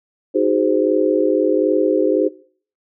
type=chord; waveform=sine; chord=Ab dominant seventh; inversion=second; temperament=just; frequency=311.5 / 373.8 / 415.3 / 519.1 Hz; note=Eb4 / Gb4 / Ab4 / C5; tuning=+2 / +18 / 0 / -14 cents; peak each=-19 dBFS; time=0.34-2.29 s; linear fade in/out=20 ms; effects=noise-tail reverb RT60 0.5 s tail -21 dB re dry